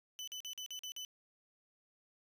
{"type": "tone bursts", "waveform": "30% pulse", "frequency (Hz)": 3006, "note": "F#7", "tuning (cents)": 27, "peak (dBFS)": -39, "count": 7, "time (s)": [0.19, 1.049], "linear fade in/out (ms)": 0, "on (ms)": 85, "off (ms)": 44, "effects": ["resampled to 32000 Hz"]}